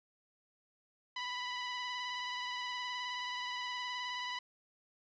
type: tone with vibrato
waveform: 15% pulse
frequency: 990 Hz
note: B5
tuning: 4 cents sharp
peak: -31 dBFS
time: 1.16-4.39 s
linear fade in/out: 5 ms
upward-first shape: triangle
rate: 19 Hz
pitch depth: 27 cents each way
effects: resampled to 16000 Hz + 10-bit